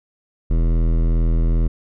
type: tone with hard clipping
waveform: sine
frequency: 41.2 Hz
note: E1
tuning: in tune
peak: -16 dBFS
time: 0.5-1.68 s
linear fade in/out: 10 ms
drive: 16 dB
effects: none